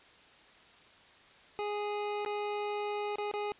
25% pulse tone with dropouts, 414.5 Hz, G#4, 3 cents flat, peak -29 dBFS, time 1.59-3.52 s, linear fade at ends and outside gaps 0 ms, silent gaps 2.249-2.261 / 3.157-3.184 / 3.314-3.338 s, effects white hiss -58 dBFS RMS until 3.59 s + resampled to 8000 Hz

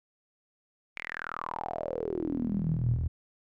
sawtooth tone with band-pass filter sweep, 40.7 Hz, E1, 21 cents flat, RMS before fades -32 dBFS, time 0.96-3.08 s, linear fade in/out 10 ms, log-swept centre 2300 to 89 Hz, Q 8.1, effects none

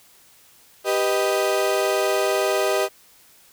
35% pulse chord, G augmented, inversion none, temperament equal, 392 / 493.9 / 622.3 Hz, G4 / B4 / D#5, 0 / 0 / 0 cents, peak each -21 / -24 / -21 dBFS, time 0.84-2.89 s, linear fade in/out 50 ms, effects white hiss -53 dBFS RMS until 3.52 s

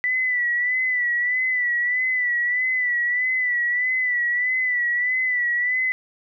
sine tone with vibrato, 1975.5 Hz, B6, in tune, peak -19 dBFS, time 0.04-5.92 s, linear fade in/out 0 ms, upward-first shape sine, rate 1.6 Hz, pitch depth 51 cents each way, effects none

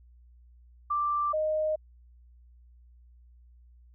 sine tone pair in turn, 1177 / 619.5 Hz, D6 / D#5, +3 / -8 cents, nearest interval major seventh, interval 1111 cents, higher first, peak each -25 dBFS, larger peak neither, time 0.9-1.33 / 1.33-1.76 s, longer neither, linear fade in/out 10 ms, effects added 60 Hz sine -53 dBFS peak until 3.94 s

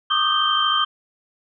sine tone cluster, 1111 / 1206 / 1259 / 1561 / 3139 Hz, C#6 / D6 / D#6 / G6 / G7, +4 / +46 / +20 / -8 / +2 cents, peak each -28 / -21 / -25 / -28 / -20 dBFS, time 0.1-0.85 s, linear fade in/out 10 ms, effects none

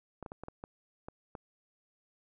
clicks, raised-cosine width 1 ms, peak -28 dBFS, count 8, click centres 0.227 / 0.262 / 0.319 / 0.436 / 0.484 / 0.639 / 1.085 / 1.352 s, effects none

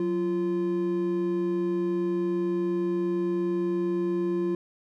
triangle tone pair together, 182.96 / 345.6 Hz, F#3 / F4, -19 / -18 cents, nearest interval major seventh, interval 1101 cents, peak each -29 / -23 dBFS, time 0-4.55 s, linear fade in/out 2 ms, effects none

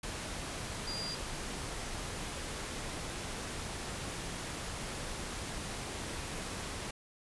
sine tone in noise, 4786 Hz, D8, 32 cents sharp, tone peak -38 dBFS, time 0.87-1.15 s, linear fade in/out 5 ms, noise pink, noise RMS -40 dBFS, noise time 0.03-6.91 s, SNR -1 dB, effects resampled to 24000 Hz

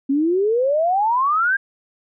sine exponential sweep, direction up, 266.4 to 1635 Hz, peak -15 dBFS, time 0.09-1.57 s, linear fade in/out 10 ms, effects none

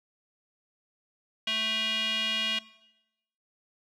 square tone with band-pass filter, 220 Hz, A3, in tune, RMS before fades -29 dBFS, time 1.47-2.59 s, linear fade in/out 5 ms, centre 3000 Hz, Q 5.6, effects noise-tail reverb RT60 0.9 s tail -19 dB re dry

